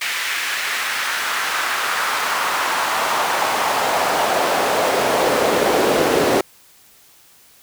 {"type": "noise with high-pass filter sweep", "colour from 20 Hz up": "brown", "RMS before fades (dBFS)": -19, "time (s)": [0.01, 6.41], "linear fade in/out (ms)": 5, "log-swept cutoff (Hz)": [2100, 390], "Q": 1.6, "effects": ["white hiss -50 dBFS RMS until 7.62 s"]}